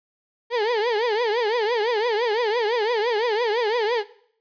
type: tone with vibrato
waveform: 35% pulse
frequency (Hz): 451.3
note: A4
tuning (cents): +44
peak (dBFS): -18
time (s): 0.5-4.04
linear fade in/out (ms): 50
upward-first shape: triangle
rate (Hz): 5.9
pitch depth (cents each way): 190
effects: noise-tail reverb RT60 0.6 s tail -18 dB re dry + resampled to 11025 Hz